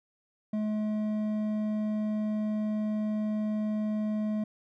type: tone with hard clipping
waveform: triangle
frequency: 213.3 Hz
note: G#3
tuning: 46 cents sharp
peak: -29 dBFS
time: 0.53-4.44 s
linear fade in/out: 5 ms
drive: 10 dB
effects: none